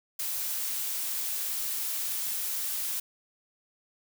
blue noise, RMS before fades -32 dBFS, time 0.19-3 s, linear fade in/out 5 ms, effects none

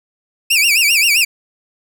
sawtooth tone with vibrato, 2529 Hz, D#7, 28 cents sharp, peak -7 dBFS, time 0.5-1.25 s, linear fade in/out 10 ms, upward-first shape sine, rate 7.6 Hz, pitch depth 190 cents each way, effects none

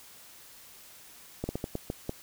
slowing click train, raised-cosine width 2 ms, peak -18 dBFS, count 7, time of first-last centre 1.44-2.094 s, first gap 50 ms, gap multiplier 1.31, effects white hiss -52 dBFS RMS until 2.22 s

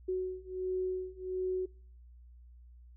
sine beating tone pair, 370 / 371.4 Hz, F#4 / F#4, 0 / +7 cents, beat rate 1.4 Hz, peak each -36 / -35 dBFS, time 0.08-1.66 s, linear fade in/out 10 ms, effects noise-tail reverb RT60 0.5 s tail -26 dB re dry + added 60 Hz sine -52 dBFS peak until 2.96 s

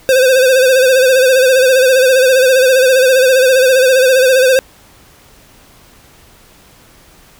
square tone with vibrato, 518 Hz, C5, 17 cents flat, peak -7 dBFS, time 0.09-4.59 s, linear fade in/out 0 ms, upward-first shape sine, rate 15 Hz, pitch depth 61 cents each way, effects pink hiss -44 dBFS RMS until 7.39 s

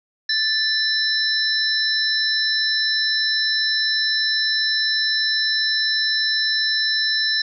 sine tone cluster, 1757 / 4016 / 5320 Hz, A6 / B7 / E8, -3 / +28 / +15 cents, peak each -22 dBFS, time 0.29-7.42 s, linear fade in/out 5 ms, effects none

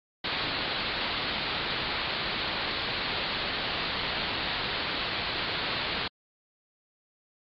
white low-pass noise, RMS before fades -31 dBFS, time 0.24-6.08 s, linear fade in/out 5 ms, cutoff 4500 Hz, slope 96 dB/octave, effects MP3 48 kbps

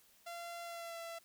sawtooth tone with pitch glide, 686 to 670.7 Hz, F5 to E5, -31 to +30 cents, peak -40 dBFS, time 0.26-1.19 s, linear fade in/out 10 ms, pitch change -39 cents, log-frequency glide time 0.63-0.98 s, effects white hiss -67 dBFS RMS until 1.24 s

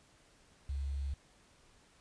sine tone with quantisation, 69.2 Hz, C#2, 2 cents flat, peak -34 dBFS, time 0.69-1.14 s, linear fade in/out 5 ms, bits 10, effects pink hiss -65 dBFS RMS until 2 s + resampled to 22050 Hz

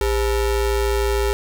square ring-modulated tone, 229.7 Hz, A#3, 25 cents flat, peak -15 dBFS, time 0.01-1.33 s, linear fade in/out 0 ms, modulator 173 Hz, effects none

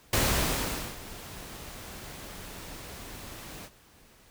pink noise with ADSR envelope, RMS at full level -24 dBFS, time 0.13-3.7 s, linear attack 3 ms, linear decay 820 ms, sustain -19 dB, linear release 53 ms, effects pink hiss -58 dBFS RMS until 4.3 s

